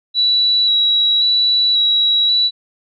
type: tone with vibrato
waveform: sine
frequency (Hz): 3911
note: B7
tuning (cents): -18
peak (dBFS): -11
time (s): 0.14-2.51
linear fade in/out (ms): 50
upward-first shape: square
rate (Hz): 0.93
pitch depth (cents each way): 13
effects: none